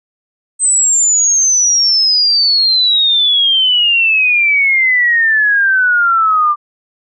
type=exponential sweep; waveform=sine; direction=down; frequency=8270 to 1181 Hz; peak=-8 dBFS; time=0.59-6.56 s; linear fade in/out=50 ms; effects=none